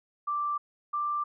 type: tone pair in turn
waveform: sine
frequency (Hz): 1174.7 / 1180.3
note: D6 / D6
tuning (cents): 0 / +8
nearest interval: unison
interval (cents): 8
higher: second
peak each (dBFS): -27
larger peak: neither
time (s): 0.27-0.58 / 0.93-1.24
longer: neither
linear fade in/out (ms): 10
effects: none